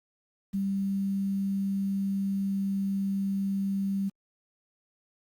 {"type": "tone with quantisation", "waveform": "sine", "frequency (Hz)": 196, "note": "G3", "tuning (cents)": 0, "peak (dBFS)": -26, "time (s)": [0.53, 4.1], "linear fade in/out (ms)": 20, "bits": 9, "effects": ["Opus 48 kbps"]}